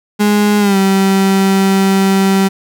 35% pulse tone with pitch glide, 207.5 to 193.6 Hz, G#3 to G3, -1 to -21 cents, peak -7 dBFS, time 0.19-2.49 s, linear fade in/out 20 ms, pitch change -120 cents, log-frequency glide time 0.59-0.77 s, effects none

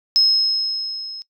sine tone with level ramp, 5160 Hz, E8, 38 cents flat, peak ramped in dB -9 to -30 dBFS, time 0.16-1.22 s, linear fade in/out 0 ms, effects noise-tail reverb RT60 0.1 s tail -22 dB re dry + tanh soft clip ceiling -5 dBFS

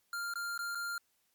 square tone with dropouts, 1396.9 Hz, F6, in tune, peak -36 dBFS, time 0.13-0.98 s, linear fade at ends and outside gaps 2 ms, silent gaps 0.338-0.356 / 0.578-0.59 / 0.749-0.753 s, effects white hiss -75 dBFS RMS until 1.34 s + MP3 96 kbps

